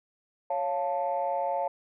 sine chord, Db augmented, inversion none, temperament equal, 554.4 / 698.5 / 880 Hz, Db5 / F5 / A5, 0 / 0 / 0 cents, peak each -30 dBFS, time 0.5-1.68 s, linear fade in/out 5 ms, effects tanh soft clip ceiling -19 dBFS

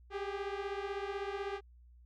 sawtooth beating tone pair, 392 / 408 Hz, G4 / G#4, 0 / -31 cents, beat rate 16 Hz, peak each -35 / -36 dBFS, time 0.1-1.61 s, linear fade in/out 50 ms, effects added 60 Hz sine -56 dBFS peak until 2.05 s + low-pass 3000 Hz 12 dB/octave

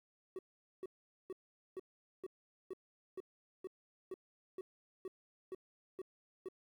triangle tone bursts, 375.9 Hz, F#4, 27 cents sharp, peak -39 dBFS, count 14, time 0.36-6.486 s, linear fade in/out 2 ms, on 29 ms, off 440 ms, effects 12-bit

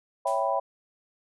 sine chord, C# half-diminished seventh, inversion none, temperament equal, 554.4 / 659.3 / 784 / 987.8 Hz, C#5 / E5 / G5 / B5, 0 / 0 / 0 / 0 cents, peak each -29 dBFS, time 0.25-0.6 s, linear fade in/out 10 ms
blue noise with exponential decay, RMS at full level -38 dBFS, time 0.27-0.56 s, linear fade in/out 1 ms, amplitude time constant 63 ms
effects resampled to 24000 Hz

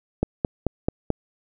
click train, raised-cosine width 2 ms, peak -7 dBFS, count 5, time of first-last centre 0.23-1.103 s, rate 4.58 Hz, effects none

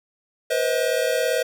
square tone cluster, 486 / 524 / 636 Hz, B4 / C5 / D#5, -28 / +2 / +38 cents, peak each -25 dBFS, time 0.5-1.43 s, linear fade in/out 10 ms, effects none

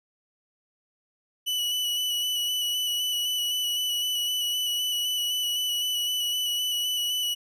40% pulse tone with vibrato, 2960 Hz, F#7, in tune, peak -24 dBFS, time 1.46-7.35 s, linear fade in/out 20 ms, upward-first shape square, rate 3.9 Hz, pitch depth 16 cents each way, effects none

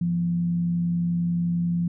sine tone with frequency modulation, 172.3 Hz, F3, 23 cents flat, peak -21 dBFS, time 0.01-1.88 s, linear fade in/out 5 ms, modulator 71.3 Hz, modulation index 0.22, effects none

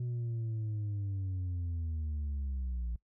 sine linear sweep, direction down, 123.3 to 56.9 Hz, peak -30 dBFS, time 0-2.96 s, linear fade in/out 5 ms, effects noise-tail reverb RT60 0.1 s tail -23 dB re dry + tanh soft clip ceiling -32 dBFS

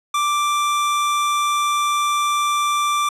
square tone pair together, 1174.7 / 2363 Hz, D6 / D7, 0 / +10 cents, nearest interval octave, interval 1210 cents, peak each -18 / -29 dBFS, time 0.14-3.09 s, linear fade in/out 5 ms, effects low-pass 11000 Hz 12 dB/octave

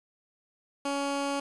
15% pulse tone, 280.3 Hz, C#4, 19 cents sharp, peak -22 dBFS, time 0.85-1.4 s, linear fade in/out 5 ms, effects resampled to 24000 Hz + 9-bit

